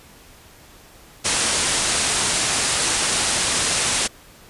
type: low-pass noise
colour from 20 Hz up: white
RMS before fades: -21 dBFS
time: 1.24-4.08 s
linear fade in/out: 20 ms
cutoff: 10000 Hz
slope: 96 dB/octave
effects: pink hiss -47 dBFS RMS until 4.49 s + resampled to 32000 Hz